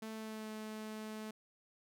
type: tone with pitch glide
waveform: sawtooth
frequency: 220.2 to 216.4 Hz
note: A3 to A3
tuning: +2 to -29 cents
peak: -39 dBFS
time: 0.02-1.31 s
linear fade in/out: 5 ms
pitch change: -31 cents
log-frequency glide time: 0.13-0.5 s
effects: none